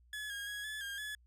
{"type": "tone with pitch steps", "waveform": "30% pulse", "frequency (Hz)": [1705, 1631, 1664, 1720, 1613, 1708], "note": ["G#6", "G#6", "G#6", "A6", "G6", "G#6"], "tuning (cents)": [45, -32, 3, -40, 49, 48], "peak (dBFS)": -37, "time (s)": [0.13, 1.15], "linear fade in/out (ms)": 2, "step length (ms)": 170, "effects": ["added 60 Hz sine -62 dBFS peak until 1.26 s", "resampled to 32000 Hz"]}